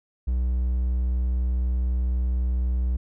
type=tone; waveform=triangle; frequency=62 Hz; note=B1; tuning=7 cents sharp; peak=-19 dBFS; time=0.27-2.97 s; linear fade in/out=10 ms; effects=none